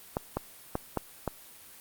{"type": "clicks", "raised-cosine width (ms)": 1, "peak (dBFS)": -14, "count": 5, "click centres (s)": [0.169, 0.37, 0.754, 0.973, 1.277], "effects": ["white hiss -51 dBFS RMS until 1.8 s", "Opus 32 kbps"]}